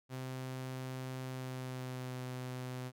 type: tone with pitch glide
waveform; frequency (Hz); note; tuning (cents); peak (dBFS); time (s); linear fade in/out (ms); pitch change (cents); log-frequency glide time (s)
sawtooth; 129.7 to 127.1; C3 to C3; -15 to -50; -36; 0.09-2.92; 50; -35; 1.25-2.19
effects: none